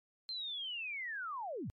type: linear sweep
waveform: sine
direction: down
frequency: 4186 to 73.42 Hz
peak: -38 dBFS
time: 0.29-1.7 s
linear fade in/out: 0 ms
effects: MP3 64 kbps